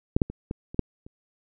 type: clicks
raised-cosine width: 3 ms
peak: -7 / -7 / -22 / -16 / -26 / -6 / -30 dBFS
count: 7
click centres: 0.165 / 0.218 / 0.3 / 0.511 / 0.745 / 0.793 / 1.065 s
effects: none